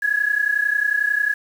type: tone pair together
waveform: sine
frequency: 1665 / 1696.1 Hz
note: G#6 / G#6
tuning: +4 / +36 cents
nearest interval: unison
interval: 32 cents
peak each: -20 dBFS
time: 0.02-1.34 s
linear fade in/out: 10 ms
effects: 7-bit